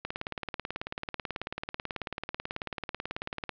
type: click train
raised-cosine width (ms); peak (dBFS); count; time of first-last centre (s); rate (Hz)
0.3; -17; 64; 0.05-3.493; 18.3
effects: low-pass 4000 Hz 12 dB/octave